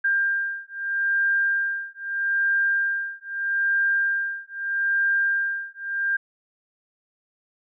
sine beating tone pair, 1595 / 1595.79 Hz, G6 / G6, +30 / +30 cents, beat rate 0.79 Hz, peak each -24 dBFS, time 0.04-6.17 s, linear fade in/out 10 ms, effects none

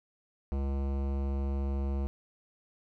sine tone with hard clipping, 68.7 Hz, C#2, 15 cents flat, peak -31 dBFS, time 0.52-2.07 s, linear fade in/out 0 ms, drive 18 dB, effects none

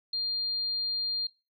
sine tone, 4200 Hz, C8, 6 cents sharp, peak -28 dBFS, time 0.13-1.27 s, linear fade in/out 5 ms, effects noise-tail reverb RT60 0.3 s tail -21 dB re dry

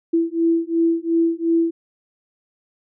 sine beating tone pair, 330.9 / 333.7 Hz, E4 / E4, +7 / +21 cents, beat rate 2.8 Hz, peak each -19 dBFS, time 0.13-1.71 s, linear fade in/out 10 ms, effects none

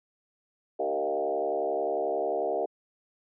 sine tone with frequency modulation, 541 Hz, C#5, 42 cents flat, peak -25 dBFS, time 0.79-2.66 s, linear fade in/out 10 ms, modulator 71.2 Hz, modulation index 2.7, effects high-pass 300 Hz 12 dB/octave

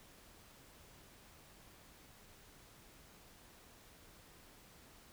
silence, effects pink hiss -61 dBFS RMS until 5.12 s

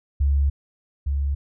sine tone pair in turn, 70.1 / 70.1 Hz, C#2 / C#2, +20 / +20 cents, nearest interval unison, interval 0 cents, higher neither, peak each -16 / -20 dBFS, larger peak first, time 0.2-0.5 / 1.06-1.35 s, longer first, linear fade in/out 10 ms, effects none

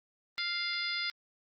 harmonic tone, 698.5 Hz, F5, in tune, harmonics 2 / 3 / 4 / 5 / 6 / 7, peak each -40 / -36 / -46 / -39 / -41 / -37 dBFS, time 0.38-1.1 s, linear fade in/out 0 ms, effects Opus 32 kbps

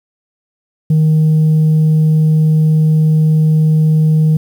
sine tone, 156.1 Hz, D#3, 6 cents sharp, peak -5 dBFS, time 0.9-4.37 s, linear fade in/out 5 ms, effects tanh soft clip ceiling -6 dBFS + 7-bit

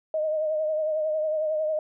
sine tone with vibrato, 621 Hz, D#5, 3 cents flat, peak -23 dBFS, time 0.14-1.79 s, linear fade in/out 2 ms, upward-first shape triangle, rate 11 Hz, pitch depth 48 cents each way, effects none

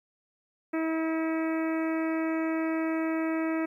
harmonic tone, 321.9 Hz, E4, 41 cents flat, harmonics 1 / 2 / 3 / 4 / 5 / 6 / 7 / 8, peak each -27 / -35 / -42 / -40 / -43 / -42 / -43 / -48 dBFS, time 0.73-3.66 s, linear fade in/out 10 ms, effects 11-bit

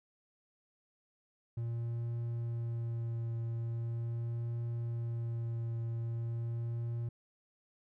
triangle tone with vibrato, 116.54 Hz, A#2, in tune, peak -32 dBFS, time 1.57-7.09 s, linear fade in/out 5 ms, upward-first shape triangle, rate 0.41 Hz, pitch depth 17 cents each way, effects none

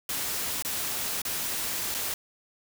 white noise with dropouts, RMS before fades -31 dBFS, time 0.09-2.14 s, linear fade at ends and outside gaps 2 ms, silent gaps 0.624-0.648 / 1.218-1.251 / 1.943-1.947 s, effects none

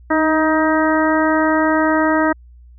harmonic tone with a mistuned harmonic, 315.1 Hz, D#4, 22 cents sharp, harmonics 1 / 2 / 3 / 4 / 5 / 6, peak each -16 / -19 / -21 / -22 / -23 / -24 dBFS, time 0.1-2.33 s, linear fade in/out 10 ms, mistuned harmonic 1, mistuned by -21 cents, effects added 60 Hz sine -40 dBFS peak until 2.78 s

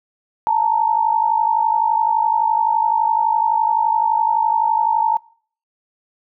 sine tone pair together, 871 / 922.8 Hz, A5 / A#5, -18 / -18 cents, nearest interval minor second, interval 100 cents, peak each -17 dBFS, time 0.47-5.17 s, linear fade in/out 0 ms, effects noise-tail reverb RT60 0.5 s tail -23 dB re dry

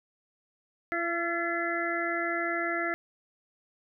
harmonic tone with a mistuned harmonic, 339.1 Hz, E4, 49 cents sharp, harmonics 1 / 2 / 4 / 5 / 6, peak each -34 / -34 / -34 / -34 / -34 dBFS, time 0.92-2.94 s, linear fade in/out 0 ms, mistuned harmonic 5, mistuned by +25 cents, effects none

